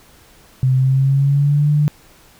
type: tone with pitch glide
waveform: sine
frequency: 130 to 148.47 Hz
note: C3 to D3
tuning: -11 to +19 cents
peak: -11 dBFS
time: 0.63-1.88 s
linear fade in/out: 0 ms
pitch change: +230 cents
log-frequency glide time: 0.76-1.7 s
effects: pink hiss -48 dBFS RMS until 2.39 s